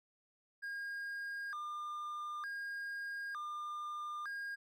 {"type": "tone with vibrato", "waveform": "triangle", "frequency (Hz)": 1396.9, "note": "F6", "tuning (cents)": 0, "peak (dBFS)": -38, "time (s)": [0.62, 4.56], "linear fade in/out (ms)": 20, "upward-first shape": "square", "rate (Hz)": 0.55, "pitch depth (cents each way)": 260, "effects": []}